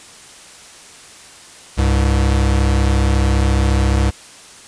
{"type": "tone pair together", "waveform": "square", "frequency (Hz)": [67, 101.41], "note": ["C2", "G#2"], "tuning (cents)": [42, -41], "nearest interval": "perfect fifth", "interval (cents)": 717, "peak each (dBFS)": [-14, -19], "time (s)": [1.77, 4.11], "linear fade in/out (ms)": 20, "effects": ["white hiss -40 dBFS RMS until 4.67 s", "resampled to 22050 Hz"]}